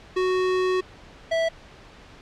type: tone pair in turn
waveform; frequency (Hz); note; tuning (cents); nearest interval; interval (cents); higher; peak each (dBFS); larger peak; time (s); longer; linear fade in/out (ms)
square; 370 / 656.6; F#4 / E5; 0 / -7; minor seventh; 993; second; -21; neither; 0.16-0.81 / 1.31-1.49; first; 10
effects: pink hiss -47 dBFS RMS until 2.21 s + low-pass 4000 Hz 12 dB/octave